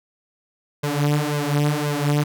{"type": "tone with flanger", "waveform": "sawtooth", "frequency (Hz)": 146.83, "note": "D3", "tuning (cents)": 0, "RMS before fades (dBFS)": -21, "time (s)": [0.83, 2.24], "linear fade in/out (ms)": 10, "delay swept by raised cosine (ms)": [1.9, 7.2], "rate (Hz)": 1.9, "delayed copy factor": 0.85, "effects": []}